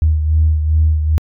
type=beating tone pair; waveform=sine; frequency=77.78 / 80.28 Hz; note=D#2 / E2; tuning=0 / -45 cents; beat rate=2.5 Hz; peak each=-10 / -19 dBFS; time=0.02-1.18 s; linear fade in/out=0 ms; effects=tanh soft clip ceiling -3 dBFS